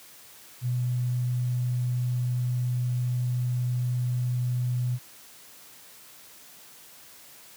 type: tone with tanh clipping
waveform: triangle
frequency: 123.8 Hz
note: B2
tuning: 5 cents sharp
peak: -23 dBFS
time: 0.61-4.99 s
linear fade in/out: 50 ms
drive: 3 dB
effects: white hiss -50 dBFS RMS until 7.56 s + high-pass 80 Hz 12 dB/octave